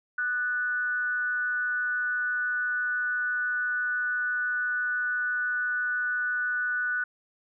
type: tone with amplitude modulation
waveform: sine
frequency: 1480 Hz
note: F#6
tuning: in tune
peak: -23 dBFS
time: 0.18-7.04 s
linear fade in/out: 5 ms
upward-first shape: sine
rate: 266 Hz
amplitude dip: 50%
effects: none